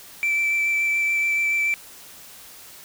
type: tone with vibrato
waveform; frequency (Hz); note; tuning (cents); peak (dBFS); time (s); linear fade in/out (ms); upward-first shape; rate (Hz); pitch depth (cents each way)
sine; 2330; D7; -14; -17; 0.23-1.74; 0; sine; 7; 11
effects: tanh soft clip ceiling -17 dBFS + white hiss -44 dBFS RMS until 2.84 s